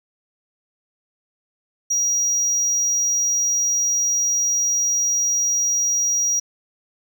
triangle tone, 5740 Hz, F8, 47 cents sharp, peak -16 dBFS, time 1.9-6.4 s, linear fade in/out 10 ms, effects none

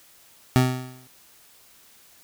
25% pulse tone with exponential decay, 127.8 Hz, C3, 40 cents flat, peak -9 dBFS, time 0.56-1.07 s, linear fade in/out 0 ms, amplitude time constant 110 ms, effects white hiss -54 dBFS RMS until 2.23 s

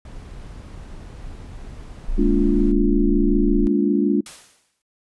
brown noise, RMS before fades -36 dBFS, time 0.05-2.72 s, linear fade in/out 2 ms
sine tone, 28.04 Hz, A0, 34 cents sharp, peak -19 dBFS, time 2.08-3.67 s, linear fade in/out 0 ms
sine chord, Bb dominant seventh, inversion third, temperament equal with one note detuned, 207.7 / 233.1 / 287.8 / 349.2 Hz, Ab3 / Bb3 / D4 / F4, 0 / 0 / -35 / 0 cents, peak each -20 / -25 / -19 / -22 dBFS, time 2.18-4.21 s, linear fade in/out 5 ms
white noise with exponential decay, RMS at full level -35 dBFS, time 4.26-4.82 s, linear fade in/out 2 ms, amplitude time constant 120 ms
effects noise-tail reverb RT60 0.2 s tail -25 dB re dry + resampled to 24000 Hz

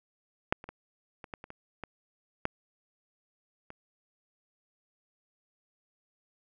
clicks, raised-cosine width 0.5 ms, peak -9 / -30 / -26 / -28 / -23 / -29 / -28 / -23 / -13 / -29 dBFS, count 10, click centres 0.525 / 0.641 / 0.69 / 1.242 / 1.338 / 1.441 / 1.504 / 1.837 / 2.454 / 3.704 s, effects none

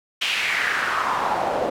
pink noise with band-pass filter sweep, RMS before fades -23 dBFS, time 0.21-1.7 s, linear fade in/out 10 ms, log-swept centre 3000 to 570 Hz, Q 3.1, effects none

